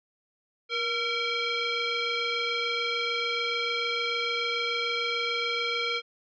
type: tone with frequency modulation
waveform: sine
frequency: 473.9 Hz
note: A#4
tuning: 28 cents sharp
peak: -26 dBFS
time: 0.69-6.02 s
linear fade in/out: 50 ms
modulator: 921 Hz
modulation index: 3.8
effects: none